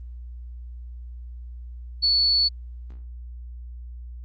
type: tone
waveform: sine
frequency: 4435 Hz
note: C#8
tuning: in tune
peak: -17 dBFS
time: 2.02-2.49 s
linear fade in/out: 20 ms
effects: added 60 Hz sine -35 dBFS peak until 4.24 s + Opus 24 kbps